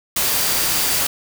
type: tone in noise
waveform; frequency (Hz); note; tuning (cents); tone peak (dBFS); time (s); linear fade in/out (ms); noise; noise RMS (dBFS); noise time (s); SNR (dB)
sine; 4699; D8; 0; -29; 0.25-0.99; 5; white; -19; 0.16-1.07; -13
effects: none